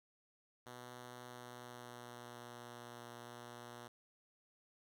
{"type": "tone with pitch glide", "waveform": "5% pulse", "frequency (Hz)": [123.1, 119.94], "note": ["B2", "A#2"], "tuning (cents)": [-5, 50], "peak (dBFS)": -39, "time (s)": [0.66, 3.88], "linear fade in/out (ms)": 5, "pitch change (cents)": -45, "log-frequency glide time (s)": [1.25, 2.57], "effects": []}